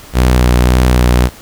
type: tone with vibrato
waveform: sawtooth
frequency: 61.74 Hz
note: B1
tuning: in tune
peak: -3 dBFS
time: 0.13-1.3 s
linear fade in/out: 50 ms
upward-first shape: sine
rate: 1.8 Hz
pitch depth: 25 cents each way
effects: pink hiss -36 dBFS RMS until 1.41 s